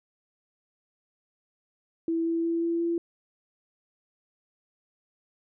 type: tone with pitch steps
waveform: sine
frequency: 330 / 332.1 / 334.2 / 336.4 / 338.5 Hz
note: E4 / E4 / E4 / E4 / E4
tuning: +2 / +13 / +24 / +35 / +46 cents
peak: -24 dBFS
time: 2.08-2.98 s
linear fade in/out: 2 ms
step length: 180 ms
effects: none

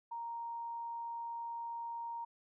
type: tone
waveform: sine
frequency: 932.3 Hz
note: A#5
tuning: in tune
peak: -39 dBFS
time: 0.11-2.25 s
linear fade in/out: 10 ms
effects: none

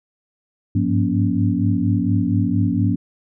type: tone cluster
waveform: sine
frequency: 100.5 / 104.8 / 179.3 / 239.4 / 281.8 Hz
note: G2 / G#2 / F3 / A#3 / C#4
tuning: +44 / +16 / +46 / +46 / +29 cents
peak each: -22 dBFS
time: 0.75-2.96 s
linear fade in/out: 5 ms
effects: none

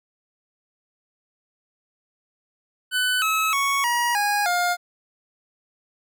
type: tone with pitch steps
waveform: 25% pulse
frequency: 1500 / 1290.8 / 1110.8 / 955.9 / 822.6 / 707.9 Hz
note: F#6 / E6 / C#6 / A#5 / G#5 / F5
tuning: +23 / -37 / +3 / +43 / -17 / +23 cents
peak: -16 dBFS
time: 2.91-4.77 s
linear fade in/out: 50 ms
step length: 310 ms
effects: none

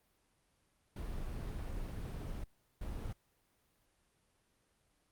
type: noise bursts at uneven times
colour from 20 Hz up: brown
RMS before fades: -41 dBFS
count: 2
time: 0.96-2.44 / 2.81-3.13 s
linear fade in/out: 5 ms
effects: pink hiss -75 dBFS RMS until 5.11 s + Opus 32 kbps

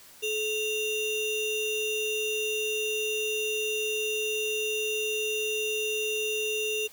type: ring-modulated tone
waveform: square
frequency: 1600 Hz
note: G6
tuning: 35 cents sharp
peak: -25 dBFS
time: 0.22-6.88 s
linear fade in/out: 20 ms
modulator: 1170 Hz
effects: white hiss -52 dBFS RMS until 6.92 s

